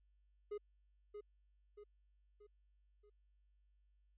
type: tone with echo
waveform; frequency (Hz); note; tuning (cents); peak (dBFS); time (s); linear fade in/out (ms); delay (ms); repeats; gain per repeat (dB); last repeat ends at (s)
triangle; 415.3; G#4; 0; -39; 0.51-0.58; 10; 630; 4; -6; 3.1
effects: added 50 Hz sine -70 dBFS peak until 4.17 s + resampled to 8000 Hz